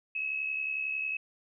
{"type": "tone pair together", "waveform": "sine", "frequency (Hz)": [2566, 2637], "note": ["E7", "E7"], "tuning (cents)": [-47, 0], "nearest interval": "unison", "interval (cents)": 47, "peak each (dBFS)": [-31, -38], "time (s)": [0.15, 1.17], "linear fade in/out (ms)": 5, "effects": []}